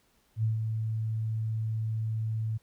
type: tone with ADSR envelope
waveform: sine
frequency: 110.6 Hz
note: A2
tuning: 9 cents sharp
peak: -23 dBFS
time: 0.36-2.58 s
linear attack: 74 ms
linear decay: 140 ms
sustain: -5 dB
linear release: 14 ms
effects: pink hiss -68 dBFS RMS until 2.62 s